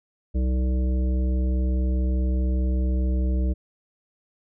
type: harmonic tone with a mistuned harmonic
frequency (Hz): 63.4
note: B1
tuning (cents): +46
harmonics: 1 / 3 / 5 / 7 / 9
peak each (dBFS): -20 / -31 / -34 / -40 / -41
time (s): 0.34-3.54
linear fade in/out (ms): 20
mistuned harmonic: 9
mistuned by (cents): +47
effects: none